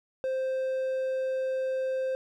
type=tone; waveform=triangle; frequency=523.3 Hz; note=C5; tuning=in tune; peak=-25 dBFS; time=0.24-2.15 s; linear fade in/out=0 ms; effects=none